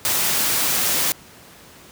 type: noise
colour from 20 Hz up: white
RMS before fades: -20 dBFS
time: 0.05-1.12 s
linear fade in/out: 0 ms
effects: pink hiss -45 dBFS RMS until 1.91 s + high-pass 80 Hz 12 dB/octave